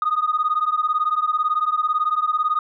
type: beating tone pair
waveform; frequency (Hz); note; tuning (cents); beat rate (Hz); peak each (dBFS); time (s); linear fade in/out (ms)
sine; 1229 / 1247; D#6 / D#6; -22 / +3; 18; -20; 0.02-2.59; 2
effects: tanh soft clip ceiling -12 dBFS